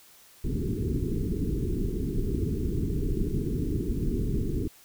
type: low-pass noise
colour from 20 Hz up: pink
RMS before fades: -28 dBFS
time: 0.44-4.68 s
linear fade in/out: 10 ms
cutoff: 430 Hz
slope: 96 dB/octave
effects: white hiss -55 dBFS RMS until 4.84 s